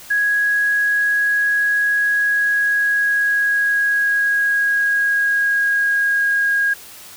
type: tone with pitch glide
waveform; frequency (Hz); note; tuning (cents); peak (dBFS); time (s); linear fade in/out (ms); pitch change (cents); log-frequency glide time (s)
sine; 1661.2 to 1633.6; G#6 to G#6; 0 to -29; -14; 0.1-6.74; 10; -29; 2.12-6.62
effects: white hiss -39 dBFS RMS until 7.16 s